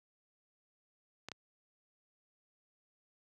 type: clicks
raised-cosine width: 0.2 ms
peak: -25 dBFS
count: 2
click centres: 1.286 / 1.317 s
effects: high-pass 80 Hz 12 dB/octave